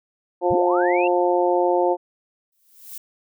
harmonic tone, 177.2 Hz, F3, 25 cents sharp, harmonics 2 / 3 / 4 / 5, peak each -20 / -21 / -23 / -24 dBFS, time 0.41-1.97 s, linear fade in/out 50 ms
sine linear sweep, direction up, 40.73 to 2794 Hz, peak -26 dBFS, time 0.5-1.08 s, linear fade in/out 10 ms
violet noise with exponential growth, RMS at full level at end -32 dBFS, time 2.52-2.98 s, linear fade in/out 5 ms, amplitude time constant 100 ms
effects none

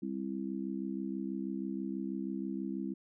harmonic tone, 66.2 Hz, C2, 21 cents sharp, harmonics 3 / 4 / 5, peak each -38 / -39 / -40 dBFS, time 0.02-2.94 s, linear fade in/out 10 ms, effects none

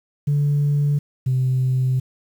sine tone pair in turn, 144.9 / 129.17 Hz, D3 / C3, -23 / -22 cents, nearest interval major second, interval 199 cents, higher first, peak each -14 / -15 dBFS, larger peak first, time 0.27-0.99 / 1.26-2 s, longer second, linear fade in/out 10 ms, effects tanh soft clip ceiling -13 dBFS + 8-bit

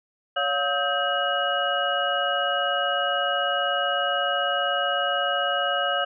sine tone cluster, 565 / 707 / 1280 / 1573 / 2901 Hz, C#5 / F5 / D#6 / G6 / F#7, +33 / +21 / +49 / +6 / -35 cents, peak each -28 dBFS, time 0.36-6.05 s, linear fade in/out 10 ms, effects none

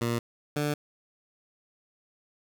15% pulse tone pair in turn, 117.8 / 147.71 Hz, A#2 / D3, +19 / +10 cents, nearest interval major third, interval 391 cents, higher second, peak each -20 dBFS, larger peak neither, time 0.01-0.19 / 0.56-0.74 s, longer neither, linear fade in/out 5 ms, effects none

